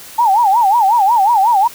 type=tone with vibrato; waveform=sine; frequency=860 Hz; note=A5; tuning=40 cents flat; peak=-8 dBFS; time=0.18-1.68 s; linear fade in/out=10 ms; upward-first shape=sine; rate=5.5 Hz; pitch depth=210 cents each way; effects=white hiss -35 dBFS RMS until 1.74 s